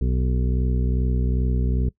harmonic tone, 62.5 Hz, B1, 21 cents sharp, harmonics 1 / 2 / 3 / 4 / 6 / 7, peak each -20 / -26 / -30 / -32 / -36 / -37 dBFS, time 0.01-1.89 s, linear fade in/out 5 ms, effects noise-tail reverb RT60 0.1 s tail -20 dB re dry

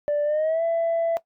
sine tone with pitch glide, 587.3 to 666.9 Hz, D5 to E5, 0 to +20 cents, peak -18 dBFS, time 0.08-1.17 s, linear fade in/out 0 ms, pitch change +220 cents, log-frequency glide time 0.24-0.63 s, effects noise-tail reverb RT60 0.1 s tail -18 dB re dry + tanh soft clip ceiling -18 dBFS

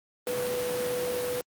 sine tone in noise, 493.9 Hz, B4, in tune, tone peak -28 dBFS, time 0.27-1.41 s, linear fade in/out 0 ms, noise pink, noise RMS -34 dBFS, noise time 0.27-1.41 s, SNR +3 dB, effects high-pass 150 Hz 12 dB/octave + Opus 32 kbps

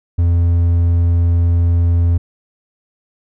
triangle tone, 85.6 Hz, F2, 34 cents flat, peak -8 dBFS, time 0.18-2.18 s, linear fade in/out 10 ms, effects none

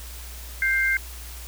sine tone pair together, 1573.2 / 2100 Hz, G6 / C7, +6 / +6 cents, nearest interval perfect fourth, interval 500 cents, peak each -22 dBFS, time 0.62-0.97 s, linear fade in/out 2 ms, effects added 60 Hz sine -37 dBFS peak until 1.47 s + white hiss -42 dBFS RMS until 1.47 s

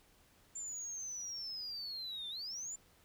sine linear two-way sweep, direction down then up, 7270 to 3520 to 7270 Hz, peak -39 dBFS, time 0.55-2.76 s, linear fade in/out 10 ms, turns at 2.29 s, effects tanh soft clip ceiling -38 dBFS + pink hiss -67 dBFS RMS until 3.04 s

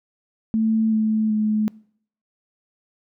sine tone with pitch steps, 221.3 / 217.7 / 214.3 Hz, A3 / A3 / A3, +10 / -18 / -45 cents, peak -17 dBFS, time 0.54-1.68 s, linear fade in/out 0 ms, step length 380 ms, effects noise-tail reverb RT60 0.6 s tail -24 dB re dry

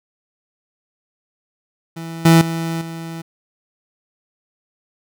30% pulse tone with level steps, 164.81 Hz, E3, in tune, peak -25 / -5 / -18 / -25 dBFS, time 1.96-3.22 s, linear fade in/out 10 ms, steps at 2.25 / 2.41 / 2.81 s, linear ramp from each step 5 ms, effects none

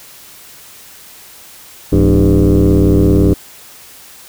sine tone with frequency modulation, 114 Hz, A#2, 38 cents flat, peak -5 dBFS, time 1.92-3.34 s, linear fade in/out 10 ms, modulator 95.1 Hz, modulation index 3.3, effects tanh soft clip ceiling -3 dBFS + white hiss -38 dBFS RMS until 4.28 s

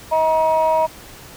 sine tone pair together, 635 / 951.4 Hz, D#5 / A#5, +35 / +35 cents, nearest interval perfect fifth, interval 700 cents, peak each -15 dBFS, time 0.11-0.87 s, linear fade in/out 20 ms, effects tanh soft clip ceiling -9 dBFS + pink hiss -40 dBFS RMS until 1.36 s

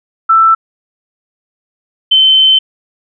sine tone pair in turn, 1328 / 3077 Hz, E6 / G7, +12 / -33 cents, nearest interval octave + minor third, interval 1455 cents, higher second, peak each -4 dBFS, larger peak neither, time 0.29-0.55 / 2.11-2.59 s, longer second, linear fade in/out 10 ms, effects none

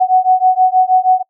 sine beating tone pair, 740 / 746.3 Hz, F#5 / F#5, 0 / +15 cents, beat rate 6.3 Hz, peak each -11 dBFS, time 0-1.23 s, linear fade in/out 20 ms, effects noise-tail reverb RT60 0.1 s tail -26 dB re dry

